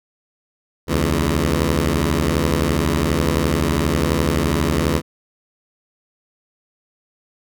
10% pulse beating tone pair, 70.8 / 82.8 Hz, C#2 / E2, +37 / +8 cents, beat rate 12 Hz, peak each -11 dBFS, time 0.87-5.02 s, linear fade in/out 50 ms, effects none

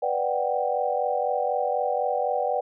sine chord, G major seventh, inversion first, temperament equal, 493.9 / 587.3 / 740 / 784 Hz, B4 / D5 / F#5 / G5, 0 / 0 / 0 / 0 cents, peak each -28 dBFS, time 0.02-2.61 s, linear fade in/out 10 ms, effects none

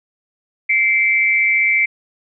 sine tone pair together, 2097 / 2312 Hz, C7 / D7, +3 / -28 cents, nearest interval major second, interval 169 cents, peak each -15 dBFS, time 0.69-1.86 s, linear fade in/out 10 ms, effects none

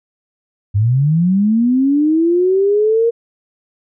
sine linear sweep, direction up, 96.5 to 470 Hz, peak -10 dBFS, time 0.74-3.11 s, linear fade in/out 20 ms, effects none

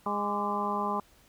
harmonic tone with a mistuned harmonic, 205.3 Hz, G#3, 20 cents flat, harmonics 1 / 2 / 3 / 4 / 5 / 6, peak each -35 / -37 / -39 / -34 / -32 / -35 dBFS, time 0.06-1 s, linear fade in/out 2 ms, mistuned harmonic 6, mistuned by -81 cents, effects pink hiss -61 dBFS RMS until 1.28 s

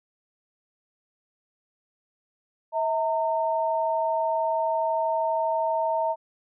sine tone pair together, 645.6 / 913 Hz, E5 / A#5, -36 / -36 cents, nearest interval tritone, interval 600 cents, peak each -25 dBFS, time 2.72-6.16 s, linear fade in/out 50 ms, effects none

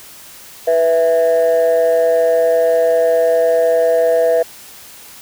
sine tone pair together, 493.9 / 659.3 Hz, B4 / E5, 0 / 0 cents, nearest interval perfect fourth, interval 500 cents, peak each -11 dBFS, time 0.67-4.43 s, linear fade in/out 10 ms, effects tanh soft clip ceiling -7 dBFS + white hiss -38 dBFS RMS until 5.21 s

